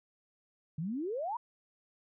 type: exponential sweep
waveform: sine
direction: up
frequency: 146.83 to 999 Hz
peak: -33 dBFS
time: 0.78-1.37 s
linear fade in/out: 5 ms
effects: none